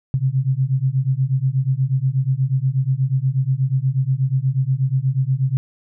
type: beating tone pair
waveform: sine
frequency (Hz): 128.3 / 136.6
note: C3 / C#3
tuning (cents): -34 / -25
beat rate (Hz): 8.3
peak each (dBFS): -19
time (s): 0.14-5.57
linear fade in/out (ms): 0
effects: none